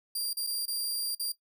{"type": "tone with dropouts", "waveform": "15% pulse", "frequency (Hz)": 4761, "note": "D8", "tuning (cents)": 23, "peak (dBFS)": -24, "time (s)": [0.15, 1.32], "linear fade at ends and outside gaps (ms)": 5, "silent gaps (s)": [[0.332, 0.369], [0.467, 0.471], [0.656, 0.679], [1.15, 1.196]], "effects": ["noise-tail reverb RT60 0.1 s tail -17 dB re dry"]}